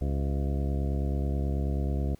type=harmonic tone with a mistuned harmonic; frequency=69.3 Hz; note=C#2; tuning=in tune; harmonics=1 / 2 / 3 / 4 / 5 / 6 / 7 / 9 / 10; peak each=-27 / -33 / -37 / -39 / -41 / -43 / -44 / -46 / -47 dBFS; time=0.01-2.15 s; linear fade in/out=5 ms; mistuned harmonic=7; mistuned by=+80 cents; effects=pink hiss -62 dBFS RMS until 2.19 s